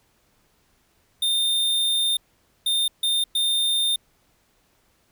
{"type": "tone bursts at uneven times", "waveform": "square", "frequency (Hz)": 3628, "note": "A#7", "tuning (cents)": -48, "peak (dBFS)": -20, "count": 4, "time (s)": [[1.22, 2.17], [2.66, 2.88], [3.03, 3.24], [3.35, 3.96]], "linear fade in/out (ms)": 5, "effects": ["pink hiss -64 dBFS RMS until 5.11 s"]}